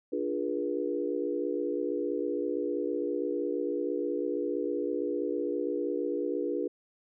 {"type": "chord", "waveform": "sine", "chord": "D diminished seventh", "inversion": "none", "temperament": "equal with one note detuned", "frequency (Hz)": [293.7, 349.2, 415.3, 484.3], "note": ["D4", "F4", "Ab4", "Cb5"], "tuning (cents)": [0, 0, 0, -34], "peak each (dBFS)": -34, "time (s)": [0.12, 6.68], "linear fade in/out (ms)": 10, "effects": []}